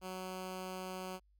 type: tone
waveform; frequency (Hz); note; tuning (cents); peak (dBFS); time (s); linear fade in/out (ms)
10% pulse; 185.8; F#3; +7; -33; 0.01-1.2; 50
effects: added 50 Hz sine -66 dBFS peak until 1.39 s